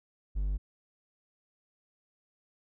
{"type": "tone", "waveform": "triangle", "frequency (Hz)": 49.28, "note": "G1", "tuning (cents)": 10, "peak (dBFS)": -26, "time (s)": [0.35, 0.58], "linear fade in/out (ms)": 20, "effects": []}